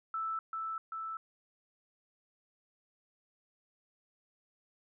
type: tone with echo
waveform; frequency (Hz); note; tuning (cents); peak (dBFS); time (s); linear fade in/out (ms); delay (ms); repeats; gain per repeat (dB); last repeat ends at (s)
sine; 1318.5; E6; 0; -33; 0.14-0.39; 2; 390; 2; -2; 1.17
effects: none